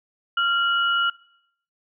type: tone pair together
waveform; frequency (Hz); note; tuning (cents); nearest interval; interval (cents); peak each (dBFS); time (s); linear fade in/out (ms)
sine; 1385.2 / 2925; F6 / F#7; -15 / -21; octave + minor second; 1294; -19 / -25; 0.37-1.1; 5
effects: noise-tail reverb RT60 0.7 s tail -22 dB re dry